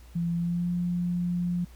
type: tone with pitch glide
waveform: sine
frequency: 170 to 175.89 Hz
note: F3 to F3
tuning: -46 to +13 cents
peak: -25 dBFS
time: 0.15-1.65 s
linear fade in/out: 10 ms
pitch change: +59 cents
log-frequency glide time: 0.34-0.7 s
effects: added 60 Hz sine -47 dBFS peak until 1.75 s + pink hiss -58 dBFS RMS until 1.75 s